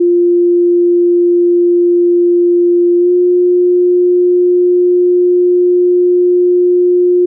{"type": "tone with pitch glide", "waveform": "sine", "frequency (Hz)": [349.2, 356.7], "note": ["F4", "F4"], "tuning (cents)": [0, 37], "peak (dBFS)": -6, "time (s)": [0, 7.26], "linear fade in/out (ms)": 10, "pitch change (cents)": 37, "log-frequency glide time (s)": [2.98, 3.11], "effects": []}